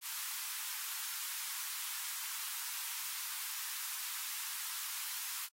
white high-pass noise, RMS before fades -41 dBFS, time 0.01-5.49 s, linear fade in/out 50 ms, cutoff 910 Hz, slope 48 dB/octave, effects AAC 48 kbps

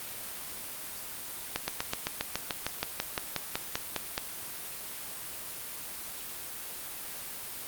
slowing click train, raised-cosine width 0.2 ms, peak -11 dBFS, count 17, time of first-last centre 1.56-4.179 s, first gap 120 ms, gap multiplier 1.04, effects white hiss -40 dBFS RMS until 7.67 s + Opus 32 kbps

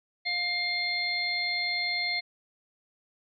harmonic tone, 705 Hz, F5, 16 cents sharp, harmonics 1 / 3 / 5 / 6, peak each -39 / -29 / -40 / -31 dBFS, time 0.25-2.21 s, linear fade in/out 20 ms, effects none

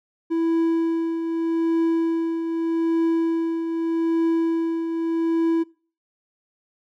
triangle tone with tremolo, 330 Hz, E4, 2 cents sharp, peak -15 dBFS, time 0.3-5.64 s, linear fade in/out 20 ms, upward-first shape triangle, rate 0.82 Hz, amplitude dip 55%, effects noise-tail reverb RT60 0.4 s tail -23 dB re dry

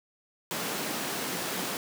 pink high-pass noise, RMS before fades -33 dBFS, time 0.51-1.77 s, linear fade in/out 0 ms, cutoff 170 Hz, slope 24 dB/octave, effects none

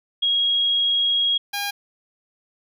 sine / 10% pulse tone pair in turn, 3291 / 810 Hz, G#7 / G#5, -16 / -43 cents, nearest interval 2 octaves, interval 2427 cents, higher first, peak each -17 / -16 dBFS, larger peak second, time 0.22-1.38 / 1.53-1.71 s, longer first, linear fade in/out 10 ms, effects none

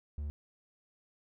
triangle tone, 73.42 Hz, D2, in tune, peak -33 dBFS, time 0.18-0.3 s, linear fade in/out 0 ms, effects none

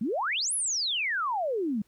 sine exponential two-way sweep, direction up then down, 194.7 to 11290 to 194.7 Hz, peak -26 dBFS, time 0.01-1.82 s, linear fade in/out 5 ms, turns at 0.54 s, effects pink hiss -68 dBFS RMS until 1.87 s

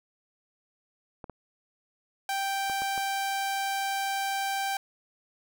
clicks, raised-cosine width 1 ms, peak -26 dBFS, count 5, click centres 1.242 / 1.297 / 2.698 / 2.82 / 2.978 s
sawtooth tone, 784 Hz, G5, in tune, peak -24 dBFS, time 2.29-4.77 s, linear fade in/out 2 ms
effects none

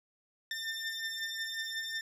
20% pulse beating tone pair, 1794 / 1799.5 Hz, A6 / A6, +33 / +38 cents, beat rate 5.5 Hz, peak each -36 / -32 dBFS, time 0.51-2.01 s, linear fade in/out 2 ms, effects low-pass 11000 Hz 12 dB/octave

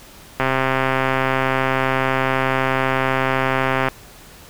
click train, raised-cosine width 0.5 ms, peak -3 dBFS, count 461, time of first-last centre 0.4-3.885 s, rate 132 Hz, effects pink hiss -43 dBFS RMS until 4.49 s

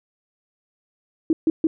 sine tone bursts, 321.1 Hz, E4, 45 cents flat, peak -14 dBFS, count 3, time 1.3-1.67 s, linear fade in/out 2 ms, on 30 ms, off 140 ms, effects none

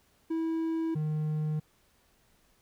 triangle tone pair in turn, 325.4 / 153.57 Hz, E4 / D#3, -22 / -22 cents, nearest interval octave + minor second, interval 1300 cents, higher first, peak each -26 dBFS, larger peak neither, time 0.3-0.95 / 0.95-1.6 s, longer neither, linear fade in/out 10 ms, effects pink hiss -67 dBFS RMS until 2.61 s

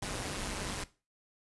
pink noise with amplitude modulation, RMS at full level -34 dBFS, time 0.02-0.84 s, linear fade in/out 5 ms, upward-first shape sine, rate 195 Hz, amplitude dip 75%, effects noise-tail reverb RT60 0.3 s tail -17 dB re dry + resampled to 24000 Hz

